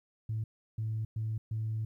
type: tone bursts at uneven times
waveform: sine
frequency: 110 Hz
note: A2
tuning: in tune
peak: -30 dBFS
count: 4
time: 0.29-0.44 / 0.78-1.05 / 1.16-1.38 / 1.51-1.85 s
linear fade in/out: 5 ms
effects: tanh soft clip ceiling -27 dBFS + 12-bit